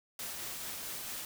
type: noise with tremolo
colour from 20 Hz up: white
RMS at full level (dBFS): -40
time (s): 0.19-1.25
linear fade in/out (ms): 2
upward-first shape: triangle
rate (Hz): 4.5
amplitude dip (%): 25
effects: none